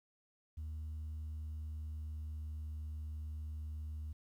sine tone with pitch glide, 77.7 to 76.85 Hz, D#2 to D#2, -2 to -21 cents, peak -38 dBFS, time 0.57-4.13 s, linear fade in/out 10 ms, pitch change -19 cents, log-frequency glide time 0.75-2.81 s, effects tanh soft clip ceiling -39 dBFS + 12-bit

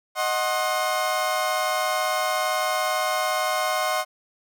30% pulse chord, C diminished, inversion first, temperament equal with one note detuned, 622.3 / 740 / 1064.2 Hz, Eb5 / Gb5 / C6, 0 / 0 / +29 cents, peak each -24 dBFS, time 0.15-4.05 s, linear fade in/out 50 ms, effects none

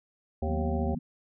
harmonic tone, 77.78 Hz, D#2, in tune, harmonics 1 / 3 / 5 / 7 / 9 / 10, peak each -29 / -34 / -36 / -37 / -39 / -39 dBFS, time 0.42-0.95 s, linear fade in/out 5 ms
sine chord, B major seventh, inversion first, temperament equal with one note detuned, 155.56 / 183.3 / 233.1 / 246.9 Hz, D#3 / F#3 / A#3 / B3, 0 / -16 / 0 / 0 cents, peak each -38 dBFS, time 0.47-0.99 s, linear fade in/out 10 ms
effects none

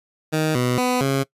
15% pulse tone with pitch steps, 156.1 / 124.1 / 250.1 / 136.4 Hz, D#3 / B2 / B3 / C#3, +6 / +9 / +22 / -28 cents, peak -12 dBFS, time 0.32-1.24 s, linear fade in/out 20 ms, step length 230 ms, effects noise-tail reverb RT60 0.1 s tail -21 dB re dry + resampled to 32000 Hz

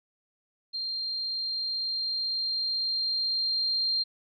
sine tone with level ramp, 4186 Hz, C8, in tune, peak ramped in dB -30 to -24 dBFS, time 0.73-4.04 s, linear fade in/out 20 ms, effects none

